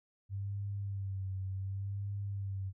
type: tone with vibrato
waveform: sine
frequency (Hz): 97.8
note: G2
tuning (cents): -4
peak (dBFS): -35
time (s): 0.29-2.73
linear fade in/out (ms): 50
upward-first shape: sine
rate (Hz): 0.68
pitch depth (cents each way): 48
effects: none